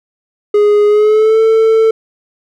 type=tone with pitch glide; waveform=triangle; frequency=415.3 to 445.1 Hz; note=G#4 to A4; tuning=0 to +20 cents; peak=-4 dBFS; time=0.54-1.91 s; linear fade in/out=5 ms; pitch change=+120 cents; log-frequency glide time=0.87-1.4 s; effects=none